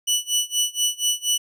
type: tone with tremolo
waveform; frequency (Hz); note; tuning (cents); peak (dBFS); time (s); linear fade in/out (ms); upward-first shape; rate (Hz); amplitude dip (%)
20% pulse; 2960; F#7; 0; -12; 0.07-1.38; 10; sine; 4.2; 95
effects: none